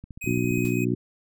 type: click train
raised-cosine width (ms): 5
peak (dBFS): -27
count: 10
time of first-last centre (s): 0.04-0.648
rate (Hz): 14.8
type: tone with tremolo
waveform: square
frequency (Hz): 2518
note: D#7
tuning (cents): +20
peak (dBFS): -31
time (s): 0.21-0.85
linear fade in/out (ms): 10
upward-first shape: triangle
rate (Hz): 3.5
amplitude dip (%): 35
type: harmonic tone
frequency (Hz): 60.6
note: B1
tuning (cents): -32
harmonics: 2 / 3 / 4 / 5 / 6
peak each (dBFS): -27 / -29 / -28 / -28 / -29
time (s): 0.26-0.95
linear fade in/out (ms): 10
type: noise with exponential decay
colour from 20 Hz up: white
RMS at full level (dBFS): -41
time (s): 0.65-0.83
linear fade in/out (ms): 0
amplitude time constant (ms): 37
effects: none